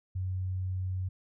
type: tone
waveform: sine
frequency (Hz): 92.9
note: F#2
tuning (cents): +7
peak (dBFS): -30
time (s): 0.15-1.09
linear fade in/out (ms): 10
effects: none